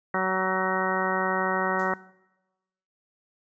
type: harmonic tone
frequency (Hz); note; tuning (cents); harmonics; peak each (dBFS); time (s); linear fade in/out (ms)
187.7; F#3; +25; 1 / 2 / 3 / 4 / 5 / 6 / 7 / 8 / 10; -32 / -32 / -32 / -32 / -32 / -32 / -32 / -32 / -32; 0.14-1.94; 2
type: noise with exponential decay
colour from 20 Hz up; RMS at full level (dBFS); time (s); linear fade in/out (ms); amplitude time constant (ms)
violet; -38; 1.79-2.07; 5; 60
effects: noise-tail reverb RT60 1.0 s tail -21 dB re dry + resampled to 16000 Hz